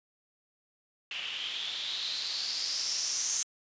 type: noise with low-pass filter sweep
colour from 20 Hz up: blue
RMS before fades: -34 dBFS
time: 1.11-3.43 s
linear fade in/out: 2 ms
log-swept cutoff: 2800 to 6500 Hz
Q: 5.8
effects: resampled to 16000 Hz